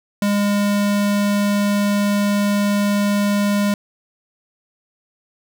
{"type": "tone", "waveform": "square", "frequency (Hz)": 203.8, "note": "G#3", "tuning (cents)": -32, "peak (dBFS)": -16, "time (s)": [0.22, 3.74], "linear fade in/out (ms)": 2, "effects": []}